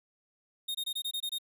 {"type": "tone bursts", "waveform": "45% pulse", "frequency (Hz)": 3701, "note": "A#7", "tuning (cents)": -13, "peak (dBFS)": -32, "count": 8, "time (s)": [0.68, 1.385], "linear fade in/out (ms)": 10, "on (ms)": 68, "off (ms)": 23, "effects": []}